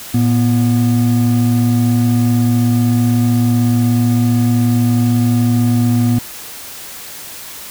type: tone pair together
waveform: triangle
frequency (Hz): 114.5 / 242.6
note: A#2 / B3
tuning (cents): -31 / -31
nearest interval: octave + minor second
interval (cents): 1300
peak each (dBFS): -11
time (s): 0.14-6.19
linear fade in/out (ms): 5
effects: white hiss -31 dBFS RMS until 7.7 s